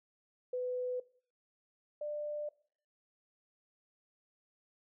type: tone pair in turn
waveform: sine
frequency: 500 / 594.6 Hz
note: B4 / D5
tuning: +21 / +21 cents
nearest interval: minor third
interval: 300 cents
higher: second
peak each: -33 / -36 dBFS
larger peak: first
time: 0.53-1 / 2.01-2.49 s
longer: second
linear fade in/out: 5 ms
effects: noise-tail reverb RT60 0.5 s tail -20 dB re dry